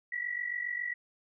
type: tone pair together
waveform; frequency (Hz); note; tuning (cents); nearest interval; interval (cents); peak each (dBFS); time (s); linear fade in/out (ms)
sine; 1928.2 / 1975.5; B6 / B6; -42 / 0; unison; 42; -34 / -37; 0.12-0.94; 5
effects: none